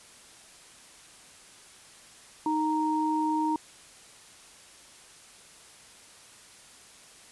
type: tone pair together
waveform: sine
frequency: 311.1 / 930.6 Hz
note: D#4 / A#5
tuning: 0 / -3 cents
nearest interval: octave + perfect fifth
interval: 1897 cents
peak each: -27 dBFS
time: 2.46-3.56 s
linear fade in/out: 2 ms
effects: white hiss -52 dBFS RMS until 7.31 s + resampled to 24000 Hz